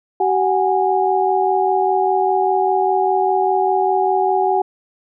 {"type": "tone cluster", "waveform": "sine", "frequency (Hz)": [381.9, 738, 823], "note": ["G4", "F#5", "G#5"], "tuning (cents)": [-45, -5, -16], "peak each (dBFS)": -18, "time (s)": [0.2, 4.62], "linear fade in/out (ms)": 5, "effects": []}